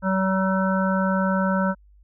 harmonic tone, 190 Hz, F#3, 46 cents sharp, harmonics 1 / 3 / 5 / 7 / 8, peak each -21 / -26 / -28 / -29 / -30 dBFS, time 0.02-1.75 s, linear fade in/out 50 ms, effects added 50 Hz sine -50 dBFS peak until 2.03 s

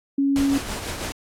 sine tone, 277.2 Hz, C#4, in tune, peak -17 dBFS, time 0.18-0.58 s, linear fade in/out 5 ms
pink noise with tremolo, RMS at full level -28 dBFS, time 0.36-1.12 s, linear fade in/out 0 ms, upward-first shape triangle, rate 6.1 Hz, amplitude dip 50%
effects low-pass 11000 Hz 12 dB/octave + AAC 64 kbps

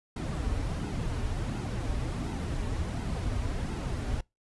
brown noise with flanger, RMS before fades -32 dBFS, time 0.16-4.21 s, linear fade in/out 5 ms, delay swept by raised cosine 1.7 to 6 ms, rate 1.4 Hz, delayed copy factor -0.6, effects noise-tail reverb RT60 0.2 s tail -24 dB re dry + resampled to 24000 Hz

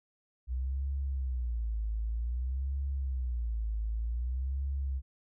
sine tone with vibrato, 60.9 Hz, B1, 24 cents flat, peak -30 dBFS, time 0.47-5.02 s, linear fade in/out 50 ms, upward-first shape sine, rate 0.53 Hz, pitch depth 210 cents each way, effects none

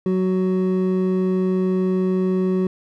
triangle tone pair together, 185.68 / 372.2 Hz, F#3 / F#4, +6 / +10 cents, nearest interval octave, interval 1204 cents, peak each -17 / -19 dBFS, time 0.06-2.67 s, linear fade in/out 2 ms, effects none

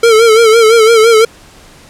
square tone with vibrato, 449.8 Hz, A4, 38 cents sharp, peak -4 dBFS, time 0.03-1.25 s, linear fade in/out 5 ms, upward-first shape sine, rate 5.9 Hz, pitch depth 72 cents each way, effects pink hiss -39 dBFS RMS until 1.89 s + low-pass 10000 Hz 12 dB/octave

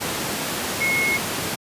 sine tone in noise, 2171 Hz, C#7, 37 cents flat, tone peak -19 dBFS, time 0.8-1.18 s, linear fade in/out 20 ms, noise pink, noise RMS -25 dBFS, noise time 0-1.56 s, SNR +3 dB, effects high-pass 150 Hz 12 dB/octave + resampled to 32000 Hz

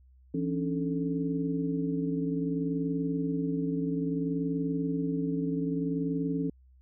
sine tone cluster, 167.5 / 274.6 / 295.2 / 439 Hz, E3 / C#4 / D4 / A4, +28 / -16 / +9 / -4 cents, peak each -32 / -30 / -38 / -37 dBFS, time 0.34-6.5 s, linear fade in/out 5 ms, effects added 64 Hz sine -55 dBFS peak until 6.81 s

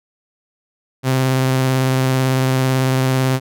sawtooth tone with vibrato, 130.81 Hz, C3, in tune, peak -10 dBFS, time 1.03-3.4 s, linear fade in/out 50 ms, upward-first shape sine, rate 18 Hz, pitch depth 18 cents each way, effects none

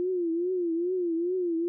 sine tone with vibrato, 349.2 Hz, F4, in tune, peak -25 dBFS, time 0-1.68 s, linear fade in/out 0 ms, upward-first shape triangle, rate 2.4 Hz, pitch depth 130 cents each way, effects none

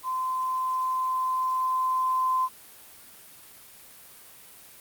sine tone with level ramp, 1031 Hz, C6, 26 cents flat, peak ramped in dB -26 to -21 dBFS, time 0.03-2.49 s, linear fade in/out 50 ms, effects white hiss -49 dBFS RMS until 4.8 s + Opus 32 kbps

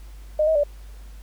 sine tone with pitch steps, 612 / 636 / 583 Hz, D#5 / D#5 / D5, -29 / +38 / -13 cents, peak -16 dBFS, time 0.39-0.636 s, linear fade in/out 5 ms, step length 82 ms, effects added 50 Hz sine -38 dBFS peak until 1.22 s + pink hiss -54 dBFS RMS until 1.22 s

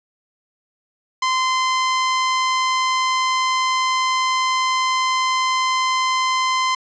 sawtooth tone, 1035 Hz, C6, 19 cents flat, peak -13 dBFS, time 1.22-6.75 s, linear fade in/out 5 ms, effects resampled to 16000 Hz + 8-bit

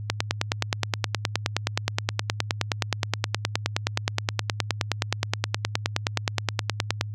click train, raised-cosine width 0.2 ms, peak -4 dBFS, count 67, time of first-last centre 0.1-7.011 s, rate 9.55 Hz, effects added 105 Hz sine -31 dBFS peak until 7.14 s

